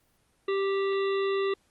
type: harmonic tone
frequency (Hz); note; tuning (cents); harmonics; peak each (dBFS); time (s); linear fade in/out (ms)
392; G4; 0; 1 / 3 / 5 / 7 / 9 / 10; -25 / -35 / -39 / -42 / -44 / -45; 0.48-1.54; 5
effects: pink hiss -68 dBFS RMS until 1.7 s + Opus 24 kbps